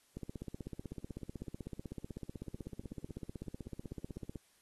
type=click train; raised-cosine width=3 ms; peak=-29 dBFS; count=68; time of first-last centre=0.17-4.357 s; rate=16 Hz; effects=white hiss -70 dBFS RMS until 4.61 s + AAC 32 kbps